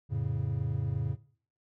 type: chord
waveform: triangle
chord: F augmented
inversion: none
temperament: equal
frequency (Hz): 87.31 / 110 / 138.59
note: F2 / A2 / C#3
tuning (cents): 0 / 0 / 0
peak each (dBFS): -34 / -30 / -30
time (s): 0.09-1.17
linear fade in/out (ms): 50
effects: noise-tail reverb RT60 0.5 s tail -18 dB re dry